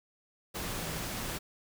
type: tone in noise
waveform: sine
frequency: 161.8 Hz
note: E3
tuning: 32 cents flat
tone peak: -41 dBFS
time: 0.75-1.02 s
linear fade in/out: 20 ms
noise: pink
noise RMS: -37 dBFS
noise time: 0.54-1.39 s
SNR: -7 dB
effects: none